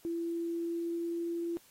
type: tone with pitch glide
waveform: sine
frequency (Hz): 336.5 to 339.4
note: E4 to F4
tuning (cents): +36 to -49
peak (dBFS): -32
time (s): 0.05-1.57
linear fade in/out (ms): 0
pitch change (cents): +15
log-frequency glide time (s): 0.15-1.34
effects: white hiss -62 dBFS RMS until 1.7 s + AAC 48 kbps